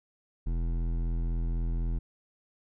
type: tone with hard clipping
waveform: sine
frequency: 41.97 Hz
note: E1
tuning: 32 cents sharp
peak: -29 dBFS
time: 0.46-1.99 s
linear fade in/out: 10 ms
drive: 13 dB
effects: none